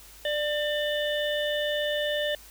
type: harmonic tone with a mistuned harmonic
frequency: 593 Hz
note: D5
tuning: 17 cents sharp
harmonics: 1 / 3 / 5 / 6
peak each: -27 / -32 / -34 / -35 dBFS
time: 0.25-2.35 s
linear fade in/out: 2 ms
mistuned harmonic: 3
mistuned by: +16 cents
effects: added 50 Hz sine -53 dBFS peak until 2.5 s + white hiss -50 dBFS RMS until 2.5 s